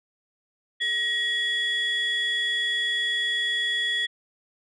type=tone pair together; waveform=sine; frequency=1900 / 3368 Hz; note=A#6 / G#7; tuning=+33 / +24 cents; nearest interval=minor seventh; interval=991 cents; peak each=-24 dBFS; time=0.8-4.07 s; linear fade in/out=20 ms; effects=tanh soft clip ceiling -19 dBFS